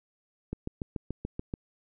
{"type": "click train", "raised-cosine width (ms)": 3, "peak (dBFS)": -20, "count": 8, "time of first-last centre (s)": [0.53, 1.539], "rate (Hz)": 6.94, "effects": []}